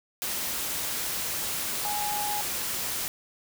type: tone in noise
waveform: sine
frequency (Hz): 830.6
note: G#5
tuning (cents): 0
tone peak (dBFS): -30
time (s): 1.85-2.41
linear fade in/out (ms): 0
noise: white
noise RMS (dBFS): -31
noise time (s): 0.22-3.08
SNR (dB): -2
effects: none